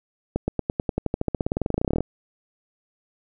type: accelerating click train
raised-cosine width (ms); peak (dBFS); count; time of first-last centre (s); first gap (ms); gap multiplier
2; -9; 29; 0.36-2.006; 120; 0.94
effects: none